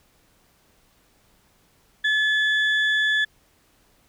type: tone pair together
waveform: sine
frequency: 1721 / 3442 Hz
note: A6 / A7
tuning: -39 / -39 cents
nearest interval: octave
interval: 1200 cents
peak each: -18 / -24 dBFS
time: 2.04-3.25 s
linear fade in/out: 10 ms
effects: tanh soft clip ceiling -13 dBFS + pink hiss -61 dBFS RMS until 4.08 s